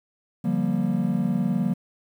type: chord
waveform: triangle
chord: G minor seventh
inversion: second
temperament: just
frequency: 147 / 176.4 / 196 / 235.2 Hz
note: D3 / F3 / G3 / Bb3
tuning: +2 / +18 / 0 / +16 cents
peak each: -28 / -24 / -24 / -24 dBFS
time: 0.44-1.74 s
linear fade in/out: 10 ms
effects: 9-bit